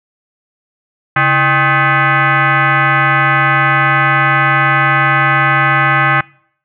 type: tone with frequency modulation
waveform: sine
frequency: 138.59 Hz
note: C#3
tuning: in tune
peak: -8 dBFS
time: 1.16-6.21 s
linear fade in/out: 5 ms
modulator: 467 Hz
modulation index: 4.2
effects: noise-tail reverb RT60 0.6 s tail -24 dB re dry